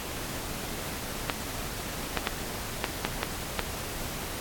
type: clicks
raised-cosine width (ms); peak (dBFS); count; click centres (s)
0.3; -9; 7; 1.298 / 2.173 / 2.272 / 2.842 / 3.05 / 3.231 / 3.593
effects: pink hiss -36 dBFS RMS until 4.4 s + AAC 64 kbps